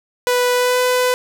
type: tone with pitch glide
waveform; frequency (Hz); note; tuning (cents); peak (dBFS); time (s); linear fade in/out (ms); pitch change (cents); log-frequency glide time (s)
sawtooth; 493.9 to 500.8; B4 to B4; 0 to +24; -10; 0.27-1.14; 0; +24; 0.54-0.8
effects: none